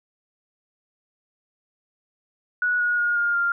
sine tone with pitch steps, 1466 / 1448.3 / 1430.9 / 1413.6 / 1396.6 Hz, F#6 / F#6 / F6 / F6 / F6, -16 / -37 / +42 / +21 / 0 cents, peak -19 dBFS, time 2.62-3.52 s, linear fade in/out 2 ms, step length 180 ms, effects none

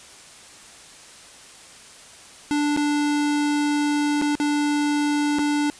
square tone with dropouts, 293.5 Hz, D4, 1 cent flat, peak -20 dBFS, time 2.51-5.7 s, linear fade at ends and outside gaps 0 ms, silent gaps 2.764-2.773 / 4.215-4.221 / 4.353-4.4 / 5.386-5.392 s, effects white hiss -45 dBFS RMS until 5.79 s + resampled to 22050 Hz

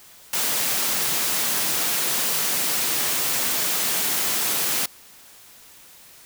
white high-pass noise, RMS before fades -23 dBFS, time 0.33-4.86 s, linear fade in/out 5 ms, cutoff 120 Hz, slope 96 dB/octave, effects white hiss -48 dBFS RMS until 6.25 s

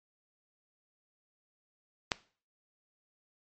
click, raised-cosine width 0.2 ms, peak -9 dBFS, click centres 2.118 s, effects noise-tail reverb RT60 0.4 s tail -19 dB re dry + MP3 32 kbps

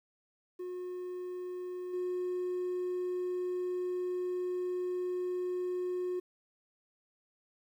triangle tone with level steps, 361.7 Hz, F#4, 39 cents flat, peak -35 / -29 dBFS, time 0.59-6.2 s, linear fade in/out 10 ms, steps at 1.93 s, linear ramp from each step 10 ms, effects tanh soft clip ceiling -27 dBFS + 11-bit

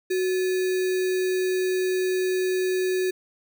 sine tone with sample-and-hold, 370 Hz, F#4, in tune, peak -21 dBFS, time 0.1-3.11 s, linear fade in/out 10 ms, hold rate 2100 Hz, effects none

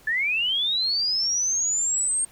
sine linear sweep, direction up, 1712 to 8610 Hz, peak -21 dBFS, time 0.07-2.25 s, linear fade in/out 5 ms, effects pink hiss -53 dBFS RMS until 2.31 s

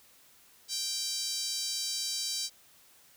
5% pulse tone with high-pass filter, 784 Hz, G5, in tune, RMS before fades -34 dBFS, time 0.68-2.5 s, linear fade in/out 50 ms, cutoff 4500 Hz, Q 2.4, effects white hiss -60 dBFS RMS until 3.16 s

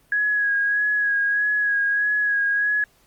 sine tone with vibrato, 1662 Hz, G#6, 1 cent sharp, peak -18 dBFS, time 0.12-2.84 s, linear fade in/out 2 ms, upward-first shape sine, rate 1.6 Hz, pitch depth 27 cents each way, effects pink hiss -59 dBFS RMS until 3.06 s + Opus 32 kbps

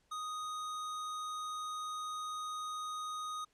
square tone, 1244.5 Hz, D#6, in tune, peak -39 dBFS, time 0.11-3.45 s, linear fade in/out 10 ms, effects pink hiss -74 dBFS RMS until 3.53 s + low-pass 9000 Hz 12 dB/octave

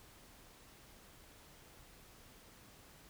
silence, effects pink hiss -60 dBFS RMS until 3.09 s

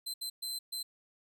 sawtooth tone bursts at uneven times, 4082 Hz, C8, 44 cents flat, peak -33 dBFS, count 4, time 0.06-0.14 / 0.21-0.3 / 0.42-0.59 / 0.72-0.83 s, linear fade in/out 10 ms, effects none

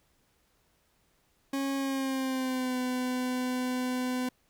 40% pulse tone with pitch glide, 273.7 to 252.4 Hz, C#4 to B3, -22 to +38 cents, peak -28 dBFS, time 1.53-4.29 s, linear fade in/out 5 ms, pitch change -140 cents, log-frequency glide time 1.76-2.78 s, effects pink hiss -70 dBFS RMS until 4.49 s

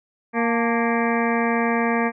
harmonic tone with a mistuned harmonic, 233.1 Hz, A#3, in tune, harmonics 1 / 2 / 3 / 4 / 5 / 7 / 8 / 9 / 10, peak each -22 / -25 / -27 / -28 / -29 / -30 / -31 / -32 / -32 dBFS, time 0.33-2.12 s, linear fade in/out 50 ms, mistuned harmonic 4, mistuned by -65 cents, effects none

